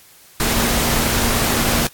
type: tone in noise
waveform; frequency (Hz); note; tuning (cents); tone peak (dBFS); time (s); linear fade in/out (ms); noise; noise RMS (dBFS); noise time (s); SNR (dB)
sine; 233.2; A#3; +1; -24; 0.4-1.87; 2; pink; -18; 0.4-1.87; -9
effects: white hiss -47 dBFS RMS until 1.93 s + AAC 64 kbps